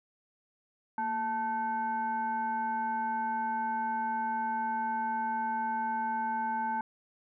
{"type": "tone with frequency modulation", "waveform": "sine", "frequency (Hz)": 880, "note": "A5", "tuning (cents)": 0, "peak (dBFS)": -29, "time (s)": [0.98, 6.81], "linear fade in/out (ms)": 2, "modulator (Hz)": 649, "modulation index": 0.62, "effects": []}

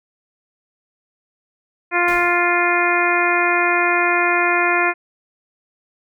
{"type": "harmonic tone", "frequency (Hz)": 350, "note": "F4", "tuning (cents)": 4, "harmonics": [1, 2, 3, 4, 5, 6, 7], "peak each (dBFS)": [-22, -22, -22, -22, -22, -22, -22], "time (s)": [1.91, 4.94], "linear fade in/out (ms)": 50}
{"type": "noise with exponential decay", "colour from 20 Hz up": "pink", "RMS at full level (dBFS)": -32, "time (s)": [2.08, 2.64], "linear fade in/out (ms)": 1, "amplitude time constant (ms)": 120}
{"effects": []}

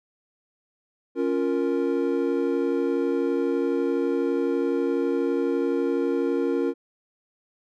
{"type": "chord", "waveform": "triangle", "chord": "Bb minor", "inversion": "first", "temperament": "equal", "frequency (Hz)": [277.2, 349.2, 466.2], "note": ["Db4", "F4", "Bb4"], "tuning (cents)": [0, 0, 0], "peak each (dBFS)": -24, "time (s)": [1.15, 6.74], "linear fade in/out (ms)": 50, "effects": []}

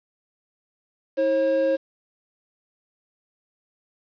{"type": "tone pair together", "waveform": "triangle", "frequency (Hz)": [321.1, 540], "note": ["E4", "C#5"], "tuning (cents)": [-45, -45], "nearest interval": "major sixth", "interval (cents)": 900, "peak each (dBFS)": [-25, -17], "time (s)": [1.17, 1.77], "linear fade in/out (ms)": 20, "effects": ["resampled to 11025 Hz", "8-bit"]}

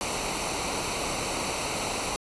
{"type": "noise with comb filter", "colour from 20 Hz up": "pink", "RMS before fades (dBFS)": -30, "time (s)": [0.01, 2.16], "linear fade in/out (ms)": 0, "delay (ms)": 0.59, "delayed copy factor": -0.65, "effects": ["resampled to 24000 Hz"]}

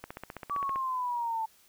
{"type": "click train", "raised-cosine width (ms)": 0.5, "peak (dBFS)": -24, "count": 12, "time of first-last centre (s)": [0.04, 0.759], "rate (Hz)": 15.3}
{"type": "exponential sweep", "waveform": "sine", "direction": "down", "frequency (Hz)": [1156, 880], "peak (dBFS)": -29, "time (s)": [0.5, 1.46], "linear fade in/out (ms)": 10}
{"effects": ["white hiss -62 dBFS RMS until 1.68 s"]}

